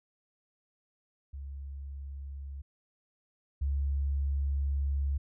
sine tone pair in turn, 69.3 / 69.74 Hz, C#2 / C#2, 0 / +11 cents, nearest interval unison, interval 11 cents, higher second, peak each -38 / -27 dBFS, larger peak second, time 1.33-2.62 / 3.61-5.18 s, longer second, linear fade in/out 10 ms, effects none

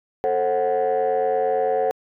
sine chord, F# diminished, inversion first, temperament just, 444 / 532.8 / 740 Hz, A4 / C5 / F#5, +16 / +31 / 0 cents, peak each -21 dBFS, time 0.24-1.91 s, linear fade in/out 0 ms, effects tanh soft clip ceiling -14 dBFS

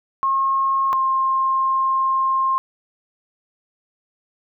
sine tone pair in turn, 1079 / 1061.7 Hz, C#6 / C6, -47 / +25 cents, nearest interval unison, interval 28 cents, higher first, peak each -16 dBFS, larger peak neither, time 0.23-0.93 / 0.93-2.58 s, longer second, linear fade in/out 0 ms, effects none

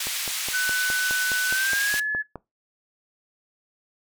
pink band-pass noise, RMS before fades -29 dBFS, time 0-2 s, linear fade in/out 5 ms, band 2400 to 16000 Hz, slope 12 dB/octave
click train, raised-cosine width 1 ms, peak -20 dBFS, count 12, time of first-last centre 0.07-2.357 s, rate 4.81 Hz
sine tone with pitch glide, 1500 to 1713.1 Hz, F#6 to A6, +23 to -47 cents, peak -22 dBFS, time 0.53-2.23 s, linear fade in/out 20 ms, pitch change +230 cents, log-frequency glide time 1.47-2.03 s
effects noise-tail reverb RT60 0.2 s tail -20 dB re dry

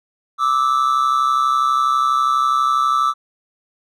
triangle tone pair together, 1174.7 / 1306.9 Hz, D6 / E6, 0 / -15 cents, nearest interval major second, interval 185 cents, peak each -15 dBFS, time 0.38-3.14 s, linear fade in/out 50 ms, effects none

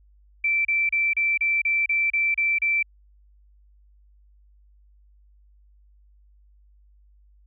sine tone bursts, 2336 Hz, D7, 10 cents flat, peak -19 dBFS, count 10, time 0.44-2.828 s, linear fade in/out 5 ms, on 210 ms, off 32 ms, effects added 50 Hz sine -53 dBFS peak until 7.46 s

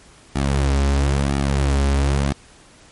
sawtooth tone with flanger, 69.3 Hz, C#2, in tune, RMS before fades -18 dBFS, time 0.35-2.33 s, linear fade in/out 10 ms, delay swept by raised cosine 1.9 to 6.4 ms, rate 0.99 Hz, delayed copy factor -0.7, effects pink hiss -48 dBFS RMS until 2.91 s + MP3 48 kbps

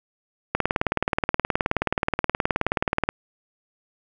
click train, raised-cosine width 0.5 ms, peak -5 dBFS, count 49, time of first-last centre 0.55-3.09 s, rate 18.9 Hz, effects none

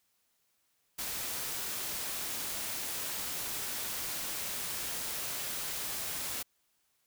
white noise, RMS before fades -37 dBFS, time 0.98-6.43 s, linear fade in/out 10 ms, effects white hiss -75 dBFS RMS until 7.06 s

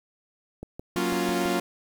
click train, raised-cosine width 2 ms, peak -23 dBFS, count 6, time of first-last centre 0.63-1.456 s, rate 6.05 Hz
sawtooth chord, Gb major seventh, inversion none, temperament equal, 185 / 233.1 / 277.2 / 349.2 Hz, Gb3 / Bb3 / Db4 / F4, 0 / 0 / 0 / 0 cents, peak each -26 / -28 / -27 / -23 dBFS, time 0.96-1.6 s, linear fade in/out 5 ms
effects 9-bit

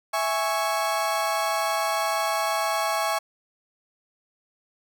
35% pulse chord, C# minor, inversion first, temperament equal, 659.3 / 830.6 / 1108.7 Hz, E5 / G#5 / C#6, 0 / 0 / 0 cents, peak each -26 dBFS, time 0.13-3.19 s, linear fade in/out 10 ms, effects none

